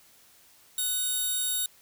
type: tone pair together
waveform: 5% pulse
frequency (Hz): 1480 / 3729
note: F#6 / A#7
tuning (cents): 0 / 0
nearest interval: octave + major third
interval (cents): 1600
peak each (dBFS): -27 / -19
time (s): 0.78-1.66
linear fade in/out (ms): 2
effects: white hiss -58 dBFS RMS until 1.81 s